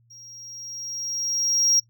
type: tone with level ramp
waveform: triangle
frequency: 5620 Hz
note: F8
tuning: 10 cents sharp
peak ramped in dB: -43 to -14 dBFS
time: 0.1-1.8 s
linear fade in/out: 10 ms
effects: noise-tail reverb RT60 0.1 s tail -20 dB re dry + added 117 Hz sine -58 dBFS peak until 1.89 s